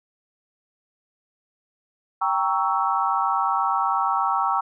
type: chord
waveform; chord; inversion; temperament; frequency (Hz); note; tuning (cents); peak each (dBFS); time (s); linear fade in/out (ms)
sine; G diminished seventh; none; equal with one note detuned; 784 / 932.3 / 1118.4 / 1318.5; G5 / Bb5 / Db6 / Fb6; 0 / 0 / +15 / 0; -25; 2.21-4.61; 10
effects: none